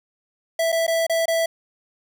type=tone with dropouts; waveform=square; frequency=659.3 Hz; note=E5; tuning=in tune; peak=-19 dBFS; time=0.59-1.46 s; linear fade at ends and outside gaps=5 ms; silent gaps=0.72-0.725 / 0.867-0.878 / 1.067-1.096 / 1.257-1.28 s; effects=10-bit